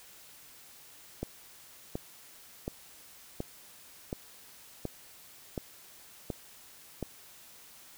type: click train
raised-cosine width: 2 ms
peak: -20 dBFS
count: 9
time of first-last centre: 1.23-7.027 s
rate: 1.38 Hz
effects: white hiss -54 dBFS RMS until 7.97 s